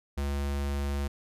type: tone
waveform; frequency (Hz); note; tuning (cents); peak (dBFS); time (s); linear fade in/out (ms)
square; 70.5; C#2; +30; -29; 0.17-1.08; 10
effects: resampled to 32000 Hz